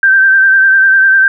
sine tone with vibrato, 1563 Hz, G6, 6 cents flat, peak -4 dBFS, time 0.03-1.28 s, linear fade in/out 2 ms, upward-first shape sine, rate 10 Hz, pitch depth 32 cents each way, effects none

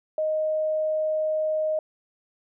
sine tone, 622.3 Hz, D#5, in tune, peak -22 dBFS, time 0.18-1.79 s, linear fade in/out 2 ms, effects none

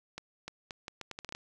accelerating click train, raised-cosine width 0.2 ms, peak -23 dBFS, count 11, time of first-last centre 0.18-1.35 s, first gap 300 ms, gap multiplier 0.76, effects none

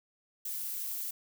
violet noise, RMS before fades -37 dBFS, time 0.45-1.11 s, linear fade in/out 5 ms, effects none

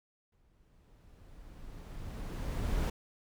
brown noise with exponential growth, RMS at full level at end -29 dBFS, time 0.32-2.9 s, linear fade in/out 5 ms, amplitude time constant 560 ms, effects none

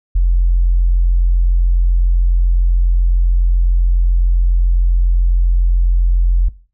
sine tone, 43.65 Hz, F1, in tune, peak -8 dBFS, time 0.15-6.49 s, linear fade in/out 10 ms, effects noise-tail reverb RT60 0.4 s tail -19 dB re dry + tanh soft clip ceiling -4 dBFS

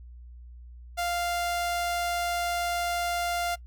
sawtooth tone, 697 Hz, F5, 4 cents flat, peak -23 dBFS, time 0.97-3.56 s, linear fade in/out 20 ms, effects noise-tail reverb RT60 0.1 s tail -22 dB re dry + added 60 Hz sine -43 dBFS peak until 3.66 s

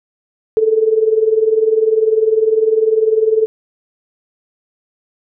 sine tone with tremolo, 439.5 Hz, A4, 2 cents flat, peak -6 dBFS, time 0.57-3.46 s, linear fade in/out 0 ms, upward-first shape triangle, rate 20 Hz, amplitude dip 85%, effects none

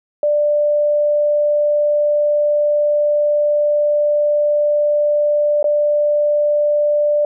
sine tone with dropouts, 591 Hz, D5, 11 cents sharp, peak -12 dBFS, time 0.23-7.25 s, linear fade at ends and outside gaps 2 ms, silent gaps 5.628-5.642 s, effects none

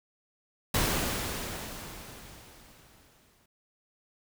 pink noise with exponential decay, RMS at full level -26 dBFS, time 0.74-3.46 s, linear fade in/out 5 ms, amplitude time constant 590 ms, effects none

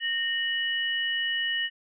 sine tone pair together, 1844.6 / 2940 Hz, A#6 / F#7, -19 / -12 cents, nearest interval minor sixth, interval 807 cents, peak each -28 dBFS, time 0-1.7 s, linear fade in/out 50 ms, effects none

